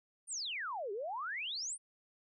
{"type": "exponential two-way sweep", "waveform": "sine", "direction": "down then up", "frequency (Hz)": [9680, 382.1, 9680], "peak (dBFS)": -37, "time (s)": [0.27, 1.78], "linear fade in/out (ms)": 50, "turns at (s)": 0.92, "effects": []}